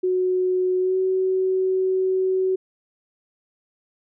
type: tone with pitch glide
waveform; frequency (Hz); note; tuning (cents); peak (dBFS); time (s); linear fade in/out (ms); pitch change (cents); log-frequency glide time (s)
sine; 368 to 375.7; F#4 to F#4; -9 to +26; -18; 0.03-2.56; 10; +35; 0.79-0.97
effects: none